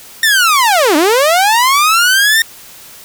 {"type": "linear two-way sweep", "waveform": "sawtooth", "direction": "down then up", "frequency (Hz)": [1842, 283.2, 1842], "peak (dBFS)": -4, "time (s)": [0.23, 2.42], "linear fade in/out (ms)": 2, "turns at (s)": 0.96, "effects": ["white hiss -36 dBFS RMS until 3.04 s"]}